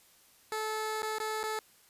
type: tone with dropouts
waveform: 15% pulse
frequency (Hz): 434.3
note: A4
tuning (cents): -23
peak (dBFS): -26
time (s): 0.52-1.59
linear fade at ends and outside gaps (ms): 1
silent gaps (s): 1.021-1.029 / 1.184-1.201 / 1.432-1.438
effects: white hiss -62 dBFS RMS until 1.89 s + resampled to 32000 Hz